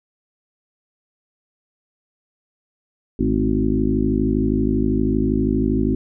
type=harmonic tone with a mistuned harmonic; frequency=52.6 Hz; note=G#1; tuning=23 cents sharp; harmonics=1 / 2 / 3 / 4 / 5 / 6 / 7; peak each=-24 / -27 / -28 / -23 / -21 / -24 / -25 dBFS; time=3.19-5.95 s; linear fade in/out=5 ms; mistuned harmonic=4; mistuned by=+49 cents; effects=none